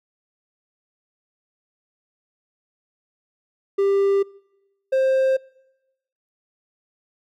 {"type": "tone pair in turn", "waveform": "triangle", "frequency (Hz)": [395.8, 528.3], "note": ["G4", "C5"], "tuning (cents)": [17, 17], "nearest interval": "perfect fourth", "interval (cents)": 500, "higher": "second", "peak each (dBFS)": -14, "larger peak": "neither", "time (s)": [[3.78, 4.23], [4.92, 5.37]], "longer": "neither", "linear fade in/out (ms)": 10, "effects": ["noise-tail reverb RT60 1.0 s tail -25 dB re dry"]}